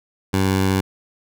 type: tone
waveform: 15% pulse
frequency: 95.6 Hz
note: G2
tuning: 43 cents flat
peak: -10 dBFS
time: 0.33-0.81 s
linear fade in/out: 10 ms
effects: none